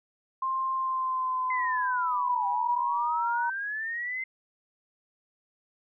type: tone with pitch glide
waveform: sine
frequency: 1054 to 944.4 Hz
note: C6 to A#5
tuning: +12 to +22 cents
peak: -26 dBFS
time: 0.42-3.5 s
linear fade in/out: 5 ms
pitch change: -190 cents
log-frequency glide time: 0.74-3.24 s
type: linear two-way sweep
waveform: sine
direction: down then up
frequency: 2084 to 784 to 2084 Hz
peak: -30 dBFS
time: 1.5-4.24 s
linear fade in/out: 5 ms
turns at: 2.47 s
effects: none